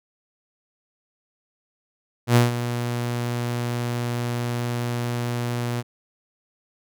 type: tone with ADSR envelope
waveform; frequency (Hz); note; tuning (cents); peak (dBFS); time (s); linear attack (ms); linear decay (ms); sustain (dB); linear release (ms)
sawtooth; 120.3; B2; -45; -8; 2.27-5.83; 88; 150; -12; 35
effects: none